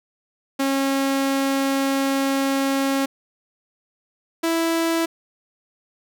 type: tone pair in turn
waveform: sawtooth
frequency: 272.6 / 330.2 Hz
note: C#4 / E4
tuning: -29 / +3 cents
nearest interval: minor third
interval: 332 cents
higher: second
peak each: -15 dBFS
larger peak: neither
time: 0.59-3.06 / 4.43-5.06 s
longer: first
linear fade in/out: 10 ms
effects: none